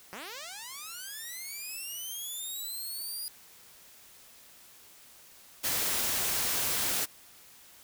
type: linear sweep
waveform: 5% pulse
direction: up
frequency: 174.61 to 4906 Hz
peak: -29 dBFS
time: 0.13-3.28 s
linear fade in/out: 0 ms
type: noise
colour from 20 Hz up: white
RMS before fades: -30 dBFS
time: 5.63-7.06 s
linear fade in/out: 20 ms
effects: white hiss -55 dBFS RMS until 7.83 s